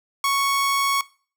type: tone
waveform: sawtooth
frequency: 1108.7 Hz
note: C#6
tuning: in tune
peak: -15 dBFS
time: 0.24-1.01 s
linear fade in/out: 2 ms
effects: noise-tail reverb RT60 0.4 s tail -20 dB re dry